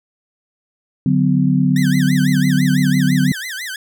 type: chord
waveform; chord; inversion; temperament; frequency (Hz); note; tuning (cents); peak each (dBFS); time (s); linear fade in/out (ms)
sine; B minor; first; equal with one note detuned; 146.83 / 185 / 253; D3 / F#3 / B3; 0 / 0 / +42; -16; 1.06-3.32; 2
type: tone with vibrato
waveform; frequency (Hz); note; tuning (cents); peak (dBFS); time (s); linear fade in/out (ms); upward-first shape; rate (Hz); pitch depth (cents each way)
sawtooth; 1760; A6; 0; -21; 1.76-3.76; 2; sine; 6; 270
effects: none